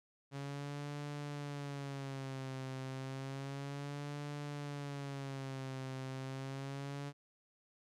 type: tone with vibrato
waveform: sawtooth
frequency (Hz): 138.59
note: C#3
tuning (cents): 0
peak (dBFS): -37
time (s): 0.31-7.13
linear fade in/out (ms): 50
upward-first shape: sine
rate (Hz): 0.31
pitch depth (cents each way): 87
effects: low-pass 8000 Hz 12 dB/octave